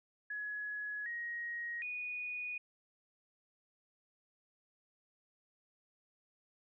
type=tone with pitch steps; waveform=sine; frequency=1686 / 1885 / 2468 Hz; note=G#6 / A#6 / D#7; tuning=+26 / +19 / -15 cents; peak=-38 dBFS; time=0.3-2.58 s; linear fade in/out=5 ms; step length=760 ms; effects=none